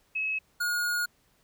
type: tone pair in turn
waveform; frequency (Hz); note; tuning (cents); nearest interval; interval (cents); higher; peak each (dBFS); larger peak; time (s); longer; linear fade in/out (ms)
sine / square; 2574 / 1437.9; E7 / F#6; -42 / -50; minor seventh; 1008; first; -27; neither; 0.15-0.39 / 0.6-1.06; second; 10
effects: pink hiss -67 dBFS RMS until 1.43 s